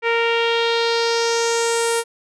sawtooth tone with low-pass filter sweep, 463.5 Hz, A#4, 10 cents flat, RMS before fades -19 dBFS, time 0.02-2.04 s, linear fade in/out 50 ms, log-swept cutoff 2300 to 10000 Hz, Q 3, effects none

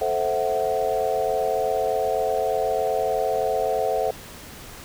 sine chord, F# half-diminished seventh, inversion first, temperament equal with one note detuned, 440 / 523.3 / 659.3 / 747.3 Hz, A4 / C5 / E5 / F#5, 0 / 0 / 0 / +17 cents, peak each -26 dBFS, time 0.01-4.11 s, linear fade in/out 5 ms, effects pink hiss -41 dBFS RMS until 4.84 s

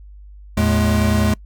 square tone cluster, 80.3 / 111.2 / 211.9 Hz, E2 / A2 / G#3, -45 / +19 / +35 cents, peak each -19 / -22 / -18 dBFS, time 0.57-1.34 s, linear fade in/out 5 ms, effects noise-tail reverb RT60 0.1 s tail -24 dB re dry + added 50 Hz sine -37 dBFS peak until 1.45 s

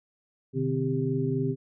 sine tone cluster, 127.8 / 151.6 / 259.7 / 395.8 Hz, C3 / D#3 / C4 / G4, -40 / -45 / -13 / +17 cents, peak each -30 dBFS, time 0.53-1.56 s, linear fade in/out 50 ms, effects none

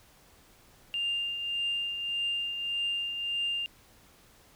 sine tone with tremolo, 2799 Hz, F7, 3 cents sharp, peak -26 dBFS, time 0.94-3.66 s, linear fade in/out 0 ms, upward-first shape triangle, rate 1.7 Hz, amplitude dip 55%, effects tanh soft clip ceiling -23 dBFS + pink hiss -59 dBFS RMS until 4.55 s

